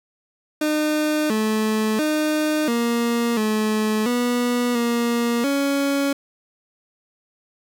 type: tone with pitch steps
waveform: 30% pulse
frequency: 304.5 / 217 / 306.1 / 235.2 / 215.4 / 243.6 / 236.2 / 279.4 Hz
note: D#4 / A3 / D#4 / A#3 / A3 / B3 / A#3 / C#4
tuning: -37 / -24 / -28 / +16 / -37 / -24 / +23 / +14 cents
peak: -16 dBFS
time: 0.61-6.13 s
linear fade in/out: 5 ms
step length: 690 ms
effects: none